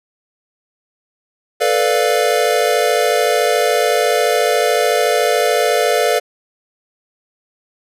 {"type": "chord", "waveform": "square", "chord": "B half-diminished seventh", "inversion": "third", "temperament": "equal", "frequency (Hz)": [440, 493.9, 587.3, 698.5], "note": ["A4", "B4", "D5", "F5"], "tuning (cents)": [0, 0, 0, 0], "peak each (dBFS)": -19, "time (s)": [1.6, 6.2], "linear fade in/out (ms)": 20, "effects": ["resampled to 32000 Hz"]}